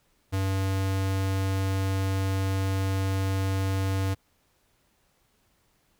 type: tone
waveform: square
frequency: 96.2 Hz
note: G2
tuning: 32 cents flat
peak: -25 dBFS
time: 0.32-4.15 s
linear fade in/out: 20 ms
effects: pink hiss -68 dBFS RMS until 5.99 s